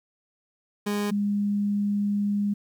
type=tone pair in turn; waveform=30% pulse / sine; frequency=205.8 / 204 Hz; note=G#3 / G#3; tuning=-16 / -31 cents; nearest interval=unison; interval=15 cents; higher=first; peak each=-22 dBFS; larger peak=neither; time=0.86-1.11 / 1.11-2.54 s; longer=second; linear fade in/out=10 ms; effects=10-bit